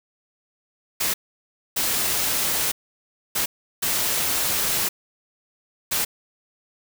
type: noise bursts at uneven times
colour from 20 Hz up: white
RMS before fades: -23 dBFS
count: 5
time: 1-1.14 / 1.76-2.72 / 3.35-3.46 / 3.82-4.89 / 5.91-6.05 s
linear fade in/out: 10 ms
effects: none